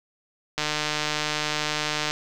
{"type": "click train", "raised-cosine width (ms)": 0.2, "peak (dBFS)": -8, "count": 232, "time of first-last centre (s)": [0.58, 2.11], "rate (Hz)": 151, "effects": []}